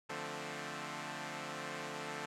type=chord; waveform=5% pulse; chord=D minor seventh; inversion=none; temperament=equal; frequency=146.83 / 174.61 / 220 / 261.6 Hz; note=D3 / F3 / A3 / C4; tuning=0 / 0 / 0 / 0 cents; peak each=-34 / -36 / -35 / -36 dBFS; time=0.09-2.26 s; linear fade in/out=10 ms; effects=low-pass 8000 Hz 12 dB/octave